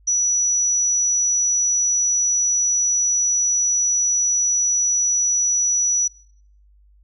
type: tone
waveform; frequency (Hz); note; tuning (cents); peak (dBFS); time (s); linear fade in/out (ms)
sine; 5890; F#8; -9; -16; 0.07-6.08; 10
effects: noise-tail reverb RT60 0.6 s tail -21 dB re dry + added 50 Hz sine -50 dBFS peak until 7.03 s